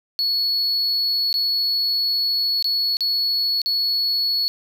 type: tone with dropouts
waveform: triangle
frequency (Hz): 4387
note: C#8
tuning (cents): -19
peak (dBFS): -17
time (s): 0.19-4.48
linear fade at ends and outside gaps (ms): 0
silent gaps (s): 1.328-1.341 / 2.625-2.644 / 2.969-3.007 / 3.617-3.66
effects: none